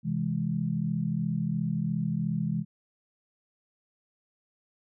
sine chord, C augmented, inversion none, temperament equal, 130.81 / 164.81 / 207.7 Hz, C3 / E3 / G#3, 0 / 0 / 0 cents, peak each -33 / -29 / -31 dBFS, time 0.03-2.65 s, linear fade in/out 50 ms, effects none

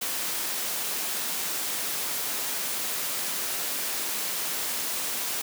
white high-pass noise, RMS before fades -30 dBFS, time 0.01-5.42 s, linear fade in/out 10 ms, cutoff 190 Hz, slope 12 dB/octave, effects none

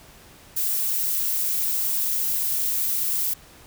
violet noise, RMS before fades -24 dBFS, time 0.56-3.34 s, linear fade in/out 10 ms, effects pink hiss -49 dBFS RMS until 3.66 s

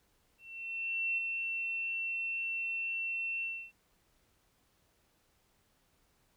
sine tone with ADSR envelope, 2701 Hz, E7, 42 cents sharp, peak -29 dBFS, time 0.38-3.72 s, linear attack 800 ms, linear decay 6 ms, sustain -4 dB, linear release 290 ms, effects pink hiss -72 dBFS RMS until 6.36 s

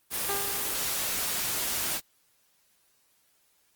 white noise, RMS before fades -30 dBFS, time 0.1-2.01 s, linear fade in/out 50 ms
15% pulse tone with exponential decay, 400.1 Hz, G4, 35 cents sharp, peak -23 dBFS, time 0.29-1.21 s, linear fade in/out 1 ms, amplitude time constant 200 ms
effects white hiss -68 dBFS RMS until 3.75 s + Opus 24 kbps

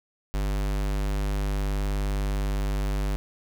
square tone, 49.78 Hz, G1, 27 cents sharp, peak -25 dBFS, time 0.34-3.16 s, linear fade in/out 0 ms, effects none

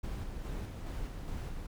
brown noise with tremolo, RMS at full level -38 dBFS, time 0.03-1.67 s, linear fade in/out 10 ms, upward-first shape square, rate 2.4 Hz, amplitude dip 30%, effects none

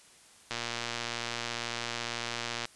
click train, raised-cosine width 0.2 ms, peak -16 dBFS, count 254, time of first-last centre 0.51-2.654 s, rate 118 Hz, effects white hiss -57 dBFS RMS until 2.75 s + resampled to 24000 Hz

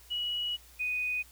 sine tone pair in turn, 2921 / 2487 Hz, F#7 / D#7, -23 / -1 cents, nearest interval minor third, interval 278 cents, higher first, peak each -30 / -29 dBFS, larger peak second, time 0.1-0.57 / 0.79-1.23 s, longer first, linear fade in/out 20 ms, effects added 60 Hz sine -57 dBFS peak until 1.31 s + white hiss -57 dBFS RMS until 1.31 s

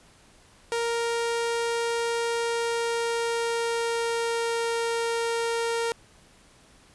sawtooth tone with pitch glide, 466.2 to 463.2 Hz, A#4 to A#4, 0 to -11 cents, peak -21 dBFS, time 0.72-5.92 s, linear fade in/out 0 ms, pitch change -11 cents, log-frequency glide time 2.3-4.73 s, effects pink hiss -56 dBFS RMS until 6.94 s + resampled to 24000 Hz

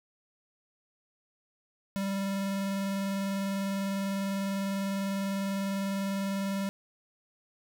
square tone with vibrato, 196 Hz, G3, in tune, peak -30 dBFS, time 1.96-6.69 s, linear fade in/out 0 ms, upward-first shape square, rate 20 Hz, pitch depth 19 cents each way, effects none

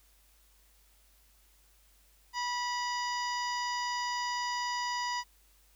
harmonic tone with a mistuned harmonic, 977 Hz, B5, 19 cents flat, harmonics 1 / 2 / 3 / 4 / 5 / 6 / 7, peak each -33 / -38 / -44 / -49 / -40 / -47 / -49 dBFS, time 2.33-5.24 s, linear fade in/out 50 ms, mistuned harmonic 4, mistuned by -100 cents, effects added 50 Hz sine -64 dBFS peak until 5.75 s + white hiss -66 dBFS RMS until 5.75 s

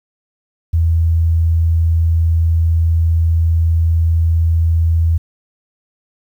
sine tone, 82.41 Hz, E2, in tune, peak -10 dBFS, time 0.73-5.18 s, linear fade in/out 10 ms, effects 8-bit

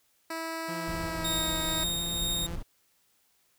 10% pulse tone with pitch glide, 326.1 to 317.7 Hz, E4 to D#4, -19 to +36 cents, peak -25 dBFS, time 0.3-1.84 s, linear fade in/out 5 ms, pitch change -45 cents, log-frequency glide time 1.01-1.5 s
sawtooth tone with vibrato, 170 Hz, F3, 46 cents flat, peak -34 dBFS, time 0.68-2.56 s, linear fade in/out 10 ms, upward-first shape sine, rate 4.4 Hz, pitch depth 12 cents each way
brown noise, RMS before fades -38 dBFS, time 0.87-2.63 s, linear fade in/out 10 ms
sawtooth tone with tremolo, 3708 Hz, A#7, 10 cents flat, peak -25 dBFS, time 1.24-2.47 s, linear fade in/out 10 ms, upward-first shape triangle, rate 2.1 Hz, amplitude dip 35%
effects white hiss -69 dBFS RMS until 3.58 s

